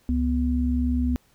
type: tone pair together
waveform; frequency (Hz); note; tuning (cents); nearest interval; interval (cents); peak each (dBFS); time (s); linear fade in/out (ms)
sine; 69.52 / 246.9; C#2 / B3; +6 / 0; octave + minor seventh; 2194; -23; 0.09-1.16; 0
effects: pink hiss -62 dBFS RMS until 1.34 s